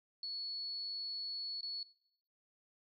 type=tone with dropouts; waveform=sine; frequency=4399 Hz; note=C#8; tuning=14 cents flat; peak=-39 dBFS; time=0.23-1.83 s; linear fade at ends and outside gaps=2 ms; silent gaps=1.609-1.629 s; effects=noise-tail reverb RT60 0.7 s tail -19 dB re dry